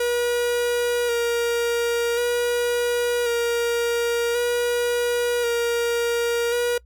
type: tone with vibrato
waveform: 45% pulse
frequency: 476.3 Hz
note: A#4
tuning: 37 cents sharp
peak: -20 dBFS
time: 0-6.78 s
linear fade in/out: 5 ms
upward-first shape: square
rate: 0.46 Hz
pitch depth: 19 cents each way
effects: noise-tail reverb RT60 0.1 s tail -24 dB re dry + added 60 Hz sine -49 dBFS peak until 6.85 s